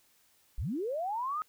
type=linear sweep; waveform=sine; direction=up; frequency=32.7 to 1283 Hz; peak=-31 dBFS; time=0.58-1.42 s; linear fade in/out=0 ms; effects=white hiss -67 dBFS RMS until 1.48 s